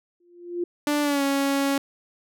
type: tone with exponential growth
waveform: sine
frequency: 349.2 Hz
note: F4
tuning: in tune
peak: -21 dBFS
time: 0.2-0.64 s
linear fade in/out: 5 ms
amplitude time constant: 94 ms
type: tone with pitch glide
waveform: sawtooth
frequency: 293.7 to 277.2 Hz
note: D4 to C#4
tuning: 0 to 0 cents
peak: -17 dBFS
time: 0.87-1.78 s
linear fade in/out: 2 ms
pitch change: -100 cents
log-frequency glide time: 1.02-1.23 s
effects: none